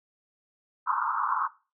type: band-pass noise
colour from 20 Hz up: pink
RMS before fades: -28 dBFS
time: 0.86-1.48 s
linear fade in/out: 20 ms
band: 900 to 1400 Hz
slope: 96 dB/octave
effects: noise-tail reverb RT60 0.3 s tail -17 dB re dry